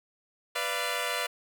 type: chord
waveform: 10% pulse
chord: B diminished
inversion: none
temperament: equal with one note detuned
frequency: 493.9 / 587.3 / 685.7 Hz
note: B4 / D5 / F5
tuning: 0 / 0 / -32 cents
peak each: -25 dBFS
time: 0.55-1.27 s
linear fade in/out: 10 ms
effects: none